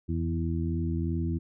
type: harmonic tone with a mistuned harmonic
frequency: 82.9 Hz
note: E2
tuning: 10 cents sharp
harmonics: 1 / 2 / 3 / 4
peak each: -29 / -32 / -35 / -35 dBFS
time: 0.08-1.39 s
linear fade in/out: 20 ms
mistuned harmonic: 1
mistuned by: +43 cents
effects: none